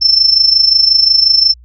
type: tone with amplitude modulation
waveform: sine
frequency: 5330 Hz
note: E8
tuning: 18 cents sharp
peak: -3 dBFS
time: 0.01-1.54 s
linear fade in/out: 20 ms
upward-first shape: sine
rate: 25.6 Hz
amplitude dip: 70%
effects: added 60 Hz sine -37 dBFS peak until 1.64 s